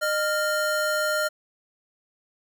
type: tone pair together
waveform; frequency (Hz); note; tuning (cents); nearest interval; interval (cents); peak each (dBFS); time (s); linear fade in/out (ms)
square; 611.2 / 1397; D#5 / F6; -31 / 0; octave + major second; 1431; -26; 0.01-1.29; 20
effects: none